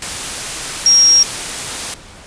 sine tone in noise, 5600 Hz, F8, 4 cents sharp, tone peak -6 dBFS, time 0.86-1.23 s, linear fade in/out 2 ms, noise white, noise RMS -23 dBFS, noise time 0.02-1.94 s, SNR +14 dB, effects pink hiss -38 dBFS RMS until 2.26 s + resampled to 22050 Hz

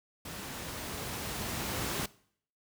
pink noise with level ramp, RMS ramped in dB -42 to -33 dBFS, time 0.25-2.06 s, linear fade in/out 5 ms, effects noise-tail reverb RT60 0.6 s tail -21 dB re dry + high-pass 60 Hz 12 dB/octave

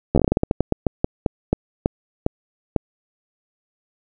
slowing click train, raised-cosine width 2 ms, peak -3 dBFS, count 20, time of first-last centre 0.15-2.763 s, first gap 12 ms, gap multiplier 1.23, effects none

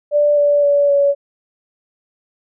sine tone with pitch steps, 587.3 / 579.9 / 572.6 / 565.3 Hz, D5 / D5 / D5 / C#5, 0 / -22 / -44 / +34 cents, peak -10 dBFS, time 0.11-1.15 s, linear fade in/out 50 ms, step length 260 ms, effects none

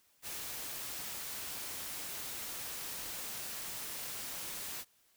white noise, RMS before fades -42 dBFS, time 0.22-4.85 s, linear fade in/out 50 ms, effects white hiss -70 dBFS RMS until 5.16 s

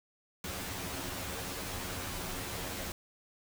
pink noise with comb filter, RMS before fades -39 dBFS, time 0.44-2.92 s, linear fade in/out 2 ms, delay 11 ms, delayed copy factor +0.85, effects none

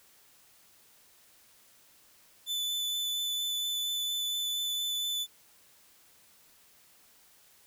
40% pulse tone with vibrato, 3500 Hz, A7, 10 cents flat, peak -29 dBFS, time 2.46-5.27 s, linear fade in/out 50 ms, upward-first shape sine, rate 4.3 Hz, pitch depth 8 cents each way, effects white hiss -61 dBFS RMS until 7.66 s

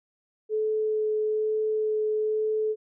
sine tone with vibrato, 431.1 Hz, A4, 35 cents flat, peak -23 dBFS, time 0.49-2.76 s, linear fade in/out 50 ms, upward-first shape sine, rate 1.1 Hz, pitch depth 8 cents each way, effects none

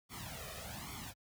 pink noise with flanger, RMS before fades -45 dBFS, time 0.09-1.14 s, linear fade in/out 50 ms, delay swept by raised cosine 0.9 to 1.65 ms, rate 1.2 Hz, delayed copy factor +0.8, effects high-pass 60 Hz 12 dB/octave

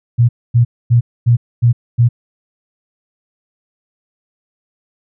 sine tone bursts, 119.1 Hz, A#2, 38 cents sharp, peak -6 dBFS, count 6, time 0.18-2.09 s, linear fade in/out 20 ms, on 110 ms, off 250 ms, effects none

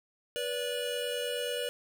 square tone cluster, 488.8 / 578 / 2928 Hz, B4 / D5 / F#7, -18 / -28 / -19 cents, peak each -35 / -38 / -38 dBFS, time 0.36-1.69 s, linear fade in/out 0 ms, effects none

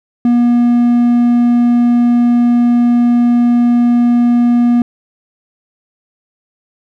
triangle tone, 240 Hz, B3, 49 cents flat, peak -5 dBFS, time 0.25-4.82 s, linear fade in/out 2 ms, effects none

